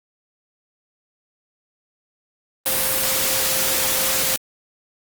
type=tone in noise; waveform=sine; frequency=527 Hz; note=C5; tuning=12 cents sharp; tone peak=-31 dBFS; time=2.66-4.36 s; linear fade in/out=0 ms; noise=white; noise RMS=-20 dBFS; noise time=2.66-4.36 s; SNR=-14 dB; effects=Opus 32 kbps